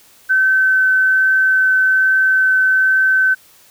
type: tone with vibrato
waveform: sine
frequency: 1531 Hz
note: G6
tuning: 41 cents flat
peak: -10 dBFS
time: 0.29-3.35 s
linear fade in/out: 20 ms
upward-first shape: triangle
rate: 1.2 Hz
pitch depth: 8 cents each way
effects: white hiss -48 dBFS RMS until 3.7 s